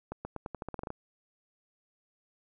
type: accelerating click train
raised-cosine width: 1 ms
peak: -23 dBFS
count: 12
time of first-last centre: 0.12-0.904 s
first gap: 130 ms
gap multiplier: 0.87
effects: none